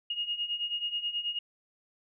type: beating tone pair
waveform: sine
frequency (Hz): 2856 / 2865.3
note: F7 / F7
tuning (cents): +38 / +44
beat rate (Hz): 9.3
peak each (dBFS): -36 / -32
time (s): 0.1-1.39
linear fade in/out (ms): 5
effects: none